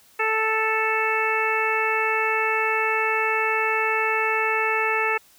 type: harmonic tone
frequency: 440 Hz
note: A4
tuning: in tune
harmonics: 1 / 2 / 3 / 4 / 5 / 6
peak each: -27 / -27 / -27 / -27 / -27 / -27 dBFS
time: 0.19-5.18 s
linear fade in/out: 10 ms
effects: white hiss -55 dBFS RMS until 5.38 s